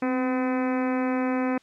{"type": "harmonic tone with a mistuned harmonic", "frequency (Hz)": 254.3, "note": "C4", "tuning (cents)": -49, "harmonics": [1, 2, 3, 4, 5, 6, 7, 8, 9, 10], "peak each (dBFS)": [-24, -30, -34, -36, -38, -40, -41, -42, -43, -44], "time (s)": [0.02, 1.58], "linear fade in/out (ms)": 5, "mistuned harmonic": 1, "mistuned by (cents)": 36, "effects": ["white hiss -59 dBFS RMS until 1.62 s", "low-pass 5000 Hz 12 dB/octave"]}